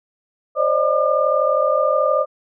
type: tone cluster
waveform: sine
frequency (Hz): 528 / 581 / 620 / 1203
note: C5 / D5 / D#5 / D6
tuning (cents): +16 / -19 / -6 / +41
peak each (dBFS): -20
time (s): 0.55-2.26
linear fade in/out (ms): 50
effects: none